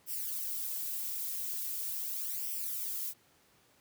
violet noise with flanger, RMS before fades -37 dBFS, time 0.06-3.14 s, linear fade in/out 50 ms, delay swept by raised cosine 0.36 to 3.76 ms, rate 0.41 Hz, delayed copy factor +0.7, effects pink hiss -66 dBFS RMS until 3.8 s + high-pass 100 Hz 12 dB/octave

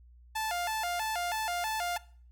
sawtooth tone with vibrato, 784 Hz, G5, in tune, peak -27 dBFS, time 0.35-1.98 s, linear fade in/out 10 ms, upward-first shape square, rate 3.1 Hz, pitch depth 190 cents each way, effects noise-tail reverb RT60 0.5 s tail -21 dB re dry + added 60 Hz sine -53 dBFS peak until 2.31 s

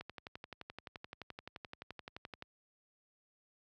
click train, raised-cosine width 0.3 ms, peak -29 dBFS, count 29, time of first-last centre 0.01-2.424 s, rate 11.6 Hz, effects high-pass 60 Hz 12 dB/octave

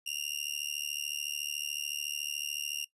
sawtooth tone with amplitude modulation, 2808 Hz, F7, 9 cents sharp, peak -26 dBFS, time 0.06-2.85 s, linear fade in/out 10 ms, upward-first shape sine, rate 73.8 Hz, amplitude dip 100%, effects noise-tail reverb RT60 0.1 s tail -19 dB re dry + resampled to 32000 Hz

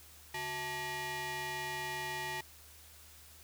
sawtooth ring-modulated tone, 511 Hz, C5, 41 cents flat, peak -30 dBFS, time 0.34-2.41 s, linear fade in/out 5 ms, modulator 1390 Hz, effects added 76 Hz sine -60 dBFS peak until 3.43 s + white hiss -57 dBFS RMS until 3.43 s

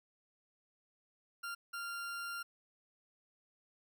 40% pulse tone bursts at uneven times, 1391 Hz, F6, 7 cents flat, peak -39 dBFS, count 2, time 1.43-1.55 / 1.73-2.43 s, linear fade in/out 10 ms, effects none

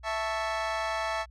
25% pulse chord, A major, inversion second, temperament equal, 659.3 / 880 / 1108.7 Hz, E5 / A5 / C#6, 0 / 0 / 0 cents, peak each -28 / -29 / -33 dBFS, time 0.03-1.26 s, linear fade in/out 50 ms, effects added 60 Hz sine -48 dBFS peak until 1.3 s + low-pass 5000 Hz 12 dB/octave

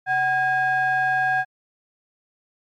triangle ring-modulated tone, 440 Hz, A4, in tune, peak -13 dBFS, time 0.06-1.45 s, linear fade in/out 50 ms, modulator 1190 Hz, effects MP3 96 kbps

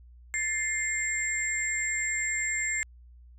sine tone cluster, 1760 / 2105 / 7500 Hz, A6 / C7 / A#8, 0 / +10 / +10 cents, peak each -34 / -30 / -31 dBFS, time 0.34-2.83 s, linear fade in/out 0 ms, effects added 60 Hz sine -49 dBFS peak until 3.38 s

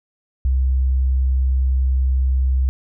sine tone, 65.1 Hz, C2, 8 cents flat, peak -14 dBFS, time 0.45-2.69 s, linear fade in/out 0 ms, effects none

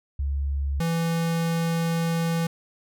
sine / square tone pair in turn, 69.9 / 166.25 Hz, C#2 / E3, +15 / +15 cents, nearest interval octave + minor third, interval 1500 cents, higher second, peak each -23 dBFS, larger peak neither, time 0.19-0.8 / 0.8-2.47 s, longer second, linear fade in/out 5 ms, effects none

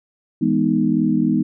sine chord, E major seventh, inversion none, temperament equal, 164.81 / 207.7 / 246.9 / 311.1 Hz, E3 / G#3 / B3 / D#4, 0 / 0 / 0 / 0 cents, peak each -23 / -20 / -19 / -20 dBFS, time 0.41-1.43 s, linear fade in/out 10 ms, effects none

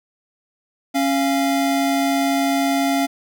square tone pair together, 275 / 693 Hz, C#4 / F5, -14 / -14 cents, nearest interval octave + major third, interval 1600 cents, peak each -19 / -22 dBFS, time 0.94-3.07 s, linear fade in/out 20 ms, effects none

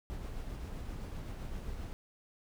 brown noise with tremolo, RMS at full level -40 dBFS, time 0.1-1.93 s, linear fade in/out 0 ms, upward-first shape sine, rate 7.7 Hz, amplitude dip 25%, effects none

